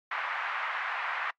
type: band-pass noise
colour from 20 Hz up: white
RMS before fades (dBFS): -33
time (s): 0.11-1.31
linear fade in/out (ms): 5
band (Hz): 850 to 2000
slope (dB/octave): 24
effects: noise-tail reverb RT60 0.1 s tail -23 dB re dry + MP3 96 kbps